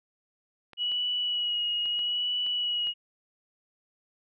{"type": "clicks", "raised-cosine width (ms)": 0.3, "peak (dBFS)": -31, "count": 6, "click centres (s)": [0.733, 0.918, 1.857, 1.992, 2.465, 2.871]}
{"type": "tone with vibrato", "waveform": "sine", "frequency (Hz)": 2918, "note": "F#7", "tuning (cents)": -25, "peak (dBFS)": -26, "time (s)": [0.77, 2.94], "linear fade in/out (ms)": 50, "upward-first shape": "sine", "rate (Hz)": 0.77, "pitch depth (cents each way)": 22}
{"effects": []}